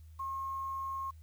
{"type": "tone with quantisation", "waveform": "sine", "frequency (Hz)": 1077, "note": "C6", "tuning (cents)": 50, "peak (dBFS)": -35, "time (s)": [0.19, 1.11], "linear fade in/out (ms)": 10, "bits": 10, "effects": ["added 79 Hz sine -50 dBFS peak until 1.22 s", "white hiss -72 dBFS RMS until 1.22 s"]}